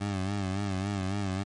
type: tone with vibrato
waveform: 20% pulse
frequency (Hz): 97.7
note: G2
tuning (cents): -5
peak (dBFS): -24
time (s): 0-1.44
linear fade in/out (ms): 20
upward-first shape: sine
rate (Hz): 3.6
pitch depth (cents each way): 81
effects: low-pass 9000 Hz 12 dB/octave + MP3 48 kbps